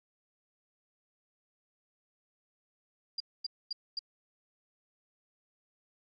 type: tone bursts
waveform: sine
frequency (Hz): 4800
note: D8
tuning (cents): +37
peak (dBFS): -32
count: 4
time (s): 3.18-3.992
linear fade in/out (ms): 5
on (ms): 23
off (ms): 240
effects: none